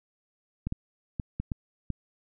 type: clicks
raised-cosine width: 5 ms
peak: -18 dBFS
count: 6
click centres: 0.67 / 0.724 / 1.198 / 1.4 / 1.518 / 1.903 s
effects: none